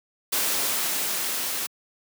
white noise with level ramp, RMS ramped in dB -24 to -29 dBFS, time 0.32-1.67 s, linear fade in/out 10 ms, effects high-pass 200 Hz 12 dB/octave

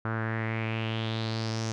sawtooth tone with low-pass filter sweep, 111.9 Hz, A2, 30 cents sharp, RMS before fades -31 dBFS, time 0.05-1.72 s, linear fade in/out 0 ms, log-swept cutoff 1400 to 6200 Hz, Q 4.3, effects none

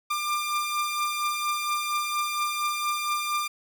sawtooth beating tone pair, 1191 / 1195.3 Hz, D6 / D6, +24 / +30 cents, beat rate 4.3 Hz, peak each -29 / -23 dBFS, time 0.1-3.48 s, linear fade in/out 10 ms, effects none

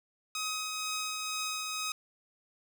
10% pulse tone with tremolo, 1263 Hz, D#6, 26 cents sharp, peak -24 dBFS, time 0.35-1.92 s, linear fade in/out 2 ms, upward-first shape triangle, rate 2.1 Hz, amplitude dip 30%, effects none

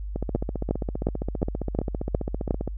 two click trains, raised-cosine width 2 ms, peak -15 / -9 dBFS, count 39 / 7, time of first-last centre 0.16-2.677 / 0.35-2.508 s, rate 15.1 / 2.78 Hz, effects added 50 Hz sine -30 dBFS peak until 2.77 s

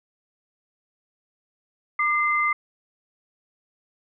sine tone pair together, 1196.3 / 2072 Hz, D6 / C7, +32 / -17 cents, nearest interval minor seventh, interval 951 cents, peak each -22 / -22 dBFS, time 1.99-2.53 s, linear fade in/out 5 ms, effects none

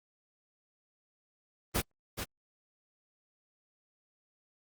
pink noise with echo, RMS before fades -29 dBFS, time 1.74-1.82 s, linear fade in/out 20 ms, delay 430 ms, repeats 1, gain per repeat -8 dB, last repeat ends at 2.25 s, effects Opus 24 kbps

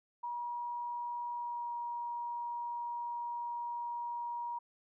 sine tone with pitch glide, 958 to 951.4 Hz, A#5 to A#5, +47 to +35 cents, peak -36 dBFS, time 0.23-4.59 s, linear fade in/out 10 ms, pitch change -12 cents, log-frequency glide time 1.33-1.71 s, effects none

